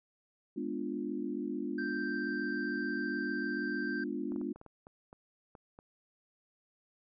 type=chord; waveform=sine; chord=G# diminished seventh; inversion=none; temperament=equal; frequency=207.7 / 246.9 / 293.7 / 349.2 Hz; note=G#3 / B3 / D4 / F4; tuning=0 / 0 / 0 / 0 cents; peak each=-41 / -39 / -38 / -40 dBFS; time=0.56-4.53 s; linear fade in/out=10 ms
type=tone; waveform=triangle; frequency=1568 Hz; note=G6; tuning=in tune; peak=-35 dBFS; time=1.78-4.04 s; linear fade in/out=5 ms
type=clicks; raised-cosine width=1 ms; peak=-37 dBFS; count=10; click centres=4.32 / 4.361 / 4.414 / 4.56 / 4.614 / 4.663 / 4.869 / 5.129 / 5.552 / 5.789 s
effects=resampled to 16000 Hz